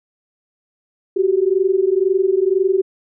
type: tone pair together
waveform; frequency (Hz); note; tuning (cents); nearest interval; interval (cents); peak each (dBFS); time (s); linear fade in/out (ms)
sine; 370 / 392; F#4 / G4; 0 / 0; minor second; 100; -16; 1.16-2.82; 10
effects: none